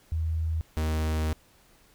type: tone pair in turn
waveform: sine / 45% pulse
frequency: 80.5 / 78.34 Hz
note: E2 / D#2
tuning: -41 / +12 cents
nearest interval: unison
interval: 47 cents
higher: first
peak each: -25 dBFS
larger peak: neither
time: 0.12-0.61 / 0.77-1.33 s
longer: second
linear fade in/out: 0 ms
effects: pink hiss -60 dBFS RMS until 1.94 s